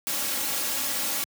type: noise with comb filter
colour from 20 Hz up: white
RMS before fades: -28 dBFS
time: 0.07-1.24 s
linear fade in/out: 0 ms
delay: 3.6 ms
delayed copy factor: +0.7
effects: high-pass 100 Hz 12 dB/octave